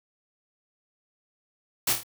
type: noise with echo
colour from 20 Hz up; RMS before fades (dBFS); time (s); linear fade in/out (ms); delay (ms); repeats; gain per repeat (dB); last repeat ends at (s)
white; -24; 1.87-1.93; 5; 26; 4; -5; 2.034
effects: none